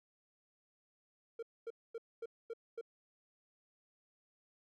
triangle tone bursts, 458.9 Hz, A#4, 27 cents flat, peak -38 dBFS, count 6, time 1.39-2.812 s, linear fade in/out 5 ms, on 37 ms, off 240 ms, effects none

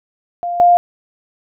sine tone pair in turn, 698.5 / 702.1 Hz, F5 / F5, 0 / +9 cents, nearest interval unison, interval 9 cents, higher second, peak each -18 / -6 dBFS, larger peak second, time 0.43-0.6 / 0.6-0.77 s, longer neither, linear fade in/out 0 ms, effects none

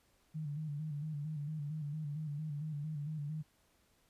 sine tone with vibrato, 150.3 Hz, D3, 40 cents sharp, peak -37 dBFS, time 0.34-3.43 s, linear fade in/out 20 ms, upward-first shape square, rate 4.4 Hz, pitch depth 62 cents each way, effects pink hiss -72 dBFS RMS until 4.09 s + resampled to 32000 Hz

